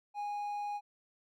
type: tone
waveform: triangle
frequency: 824 Hz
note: G#5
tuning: 14 cents flat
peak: -33 dBFS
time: 0.14-0.81 s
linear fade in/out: 50 ms
effects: none